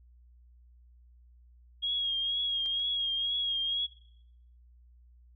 sine tone with vibrato, 3276 Hz, G#7, 24 cents flat, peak -28 dBFS, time 1.82-3.87 s, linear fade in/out 20 ms, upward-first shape triangle, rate 2.1 Hz, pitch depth 46 cents each way
clicks, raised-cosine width 0.2 ms, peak -32 / -40 dBFS, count 2, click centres 2.66 / 2.798 s
effects noise-tail reverb RT60 0.8 s tail -22 dB re dry + added 60 Hz sine -55 dBFS peak until 5.35 s

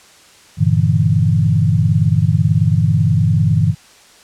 sine chord, E half-diminished seventh, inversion first, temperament equal, 98 / 116.54 / 146.83 / 164.81 Hz, G2 / Bb2 / D3 / E3, 0 / 0 / 0 / 0 cents, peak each -16 dBFS, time 0.57-3.75 s, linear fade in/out 50 ms, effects white hiss -45 dBFS RMS until 4.23 s + low-pass 8000 Hz 12 dB/octave

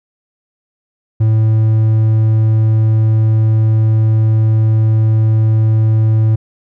triangle tone, 110 Hz, A2, in tune, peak -6 dBFS, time 1.2-6.36 s, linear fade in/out 10 ms, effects none

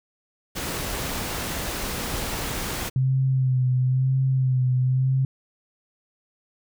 pink noise, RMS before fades -29 dBFS, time 0.55-2.9 s, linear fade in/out 20 ms
sine tone with vibrato, 129.8 Hz, C3, 13 cents flat, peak -18 dBFS, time 2.96-5.25 s, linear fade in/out 2 ms, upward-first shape sine, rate 1 Hz, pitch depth 38 cents each way
effects none

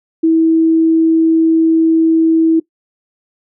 sine tone, 324.5 Hz, E4, 27 cents flat, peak -7 dBFS, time 0.23-2.6 s, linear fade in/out 10 ms, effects noise-tail reverb RT60 0.1 s tail -19 dB re dry

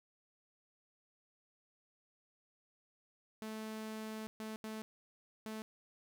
sawtooth tone bursts at uneven times, 218.2 Hz, A3, 14 cents flat, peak -38 dBFS, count 4, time 3.42-4.27 / 4.4-4.56 / 4.64-4.82 / 5.46-5.62 s, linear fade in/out 0 ms, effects none

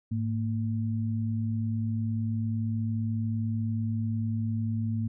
sine tone pair together, 106.9 / 227.2 Hz, A2 / A#3, -49 / -44 cents, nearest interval octave + minor second, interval 1305 cents, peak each -28 / -31 dBFS, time 0.11-5.08 s, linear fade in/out 10 ms, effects none

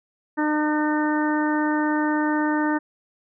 harmonic tone, 302.7 Hz, D#4, 48 cents flat, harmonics 1 / 2 / 3 / 4 / 5 / 6, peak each -21 / -31 / -27 / -33 / -31 / -31 dBFS, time 0.37-2.79 s, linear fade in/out 20 ms, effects none

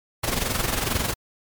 pink noise with amplitude modulation, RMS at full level -22 dBFS, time 0.23-1.14 s, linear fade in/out 10 ms, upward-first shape sine, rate 22.2 Hz, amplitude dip 65%, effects MP3 96 kbps

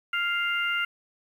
harmonic tone, 698.5 Hz, F5, in tune, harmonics 2 / 3 / 4, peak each -27 / -30 / -30 dBFS, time 0.13-0.85 s, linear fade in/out 5 ms, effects 9-bit

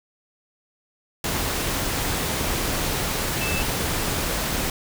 sine tone in noise, 2637 Hz, E7, in tune, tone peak -28 dBFS, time 3.41-3.62 s, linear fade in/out 2 ms, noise pink, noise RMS -25 dBFS, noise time 1.24-4.7 s, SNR -6 dB, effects none

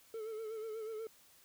triangle tone with vibrato, 440 Hz, A4, in tune, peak -38 dBFS, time 0.14-1.07 s, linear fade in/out 2 ms, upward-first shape sine, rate 8.2 Hz, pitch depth 55 cents each way, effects white hiss -64 dBFS RMS until 1.44 s

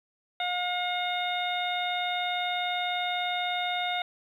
harmonic tone with a mistuned harmonic, 716 Hz, F5, 43 cents sharp, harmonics 1 / 2 / 3 / 4 / 5, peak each -30 / -37 / -34 / -41 / -33 dBFS, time 0.4-4.02 s, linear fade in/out 2 ms, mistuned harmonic 5, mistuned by +40 cents, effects 10-bit

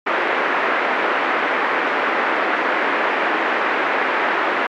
white band-pass noise, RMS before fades -19 dBFS, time 0.06-4.67 s, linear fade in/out 10 ms, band 290 to 2000 Hz, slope 24 dB/octave, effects MP3 96 kbps

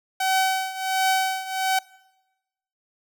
sawtooth tone with tremolo, 760 Hz, F#5, 46 cents sharp, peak -14 dBFS, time 0.2-1.79 s, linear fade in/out 5 ms, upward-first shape triangle, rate 1.4 Hz, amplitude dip 85%, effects noise-tail reverb RT60 1.0 s tail -23 dB re dry

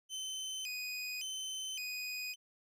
25% pulse tone with vibrato, 2763 Hz, F7, 19 cents flat, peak -35 dBFS, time 0.09-2.36 s, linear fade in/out 50 ms, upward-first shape square, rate 0.89 Hz, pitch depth 180 cents each way, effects none

